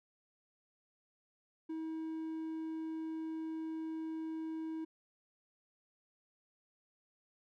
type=tone; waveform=triangle; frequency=320 Hz; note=D#4; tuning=49 cents sharp; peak=-36 dBFS; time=1.69-4.85 s; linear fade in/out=10 ms; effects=none